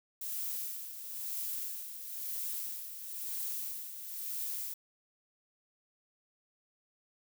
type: noise with tremolo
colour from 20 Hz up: violet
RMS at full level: -37 dBFS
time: 0.21-4.74 s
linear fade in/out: 5 ms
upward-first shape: sine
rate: 1 Hz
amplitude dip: 60%
effects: none